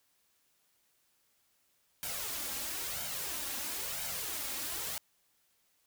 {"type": "noise with flanger", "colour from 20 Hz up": "white", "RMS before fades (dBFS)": -38, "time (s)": [2.03, 4.98], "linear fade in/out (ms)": 0, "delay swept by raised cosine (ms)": [1.3, 3.7], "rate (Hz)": 1, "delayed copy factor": 0.6, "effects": ["white hiss -73 dBFS RMS until 5.86 s"]}